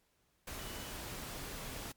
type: tone in noise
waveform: sine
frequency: 2977 Hz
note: F#7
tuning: 10 cents sharp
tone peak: -54 dBFS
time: 0.59-0.91 s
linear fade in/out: 5 ms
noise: pink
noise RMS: -44 dBFS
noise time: 0.47-1.92 s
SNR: -13 dB
effects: pink hiss -75 dBFS RMS until 1.96 s + MP3 96 kbps